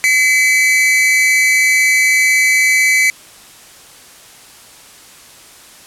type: tone pair together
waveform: 45% pulse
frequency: 2034 / 2292 Hz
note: C7 / D7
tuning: -50 / -43 cents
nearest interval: major second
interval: 207 cents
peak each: -12 dBFS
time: 0.04-3.1 s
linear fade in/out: 0 ms
effects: white hiss -40 dBFS RMS until 5.86 s + low-pass 11000 Hz 12 dB/octave